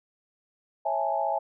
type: chord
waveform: sine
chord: A major seventh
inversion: first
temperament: just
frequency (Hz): 550 / 660 / 825 / 880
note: C#5 / E5 / G#5 / A5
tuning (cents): -14 / +2 / -12 / 0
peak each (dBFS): -33 / -29 / -28 / -32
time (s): 0.85-1.39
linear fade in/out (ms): 10
effects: none